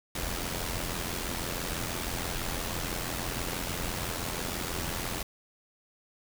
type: noise with amplitude modulation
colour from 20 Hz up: pink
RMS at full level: -31 dBFS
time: 0.15-5.23 s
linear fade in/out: 5 ms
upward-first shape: sine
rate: 86.1 Hz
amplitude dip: 60%
effects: none